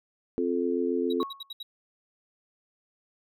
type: harmonic tone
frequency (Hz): 87.31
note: F2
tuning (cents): 0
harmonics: 3 / 4 / 5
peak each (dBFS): -29 / -29 / -29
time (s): 0.38-1.23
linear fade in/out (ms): 0
type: tone bursts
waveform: triangle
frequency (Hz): 3852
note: B7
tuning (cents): -44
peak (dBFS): -34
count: 6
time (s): 1.1-1.63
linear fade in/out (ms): 5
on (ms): 30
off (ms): 70
type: tone with exponential decay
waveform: sine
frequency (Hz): 1101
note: C#6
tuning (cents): -12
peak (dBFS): -28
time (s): 1.2-1.53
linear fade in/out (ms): 2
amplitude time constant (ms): 70
effects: none